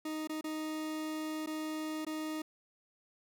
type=tone with dropouts; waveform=40% pulse; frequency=311.1 Hz; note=D#4; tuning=in tune; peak=-35 dBFS; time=0.05-2.42 s; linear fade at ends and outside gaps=5 ms; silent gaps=0.274-0.294 / 0.411-0.441 / 1.462-1.471 / 2.05-2.066 s; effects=none